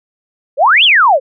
sine exponential two-way sweep, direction up then down, 493.9 to 3520 to 493.9 Hz, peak -5 dBFS, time 0.57-1.2 s, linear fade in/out 50 ms, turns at 0.84 s, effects none

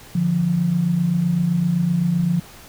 sine tone pair together, 146.83 / 174.61 Hz, D3 / F3, 0 / 0 cents, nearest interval minor third, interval 300 cents, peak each -23 / -17 dBFS, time 0.15-2.4 s, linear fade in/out 5 ms, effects pink hiss -43 dBFS RMS until 2.68 s

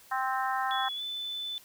harmonic tone, 261.6 Hz, C4, in tune, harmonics 3 / 4 / 5 / 6 / 7, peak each -31 / -33 / -35 / -37 / -38 dBFS, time 0.11-0.89 s, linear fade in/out 10 ms
sine tone with pitch glide, 3403 to 3509 Hz, G#7 to A7, +41 to -5 cents, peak -33 dBFS, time 0.71-1.58 s, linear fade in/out 0 ms, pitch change +54 cents, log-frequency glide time 0.95-1.02 s
effects white hiss -56 dBFS RMS until 1.64 s

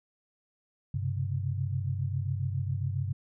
sine tone cluster, 96.8 / 130.9 / 138.2 Hz, G2 / C3 / C#3, -21 / +1 / -5 cents, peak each -31 / -33 / -35 dBFS, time 0.94-3.13 s, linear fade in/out 5 ms, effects none

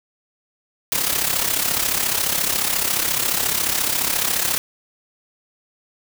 white noise with amplitude modulation, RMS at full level -18 dBFS, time 0.92-4.58 s, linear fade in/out 0 ms, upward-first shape sine, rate 34.3 Hz, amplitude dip 65%, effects none

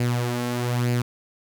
sawtooth tone with flanger, 121.6 Hz, B2, 26 cents flat, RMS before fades -24 dBFS, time 0-1.02 s, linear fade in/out 5 ms, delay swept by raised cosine 0.42 to 3.72 ms, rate 1.1 Hz, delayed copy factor +0.55, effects none

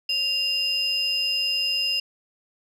sine tone pair together, 2794 / 5039 Hz, F7 / D#8, 0 / +21 cents, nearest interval minor seventh, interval 1021 cents, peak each -23 dBFS, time 0.09-2 s, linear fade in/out 5 ms, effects tanh soft clip ceiling -17 dBFS

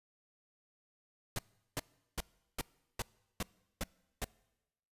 pink noise bursts, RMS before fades -36 dBFS, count 8, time 1.36-4.244 s, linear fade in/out 2 ms, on 28 ms, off 380 ms, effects noise-tail reverb RT60 1.0 s tail -24 dB re dry + resampled to 32000 Hz

